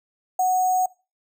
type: tone with sample-and-hold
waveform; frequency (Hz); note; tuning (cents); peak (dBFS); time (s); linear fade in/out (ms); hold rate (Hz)
sine; 740; F#5; 0; -17; 0.39-0.86; 5; 7350
effects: noise-tail reverb RT60 0.3 s tail -22 dB re dry